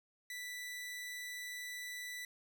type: tone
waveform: sawtooth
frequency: 1975.5 Hz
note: B6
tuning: in tune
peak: -39 dBFS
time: 0.3-2.25 s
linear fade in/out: 2 ms
effects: none